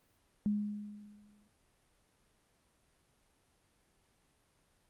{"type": "tone with exponential decay", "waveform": "sine", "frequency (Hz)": 207.7, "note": "G#3", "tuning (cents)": 0, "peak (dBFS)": -27, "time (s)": [0.46, 1.48], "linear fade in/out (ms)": 0, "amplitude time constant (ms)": 220, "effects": ["pink hiss -72 dBFS RMS until 4.89 s", "Opus 32 kbps"]}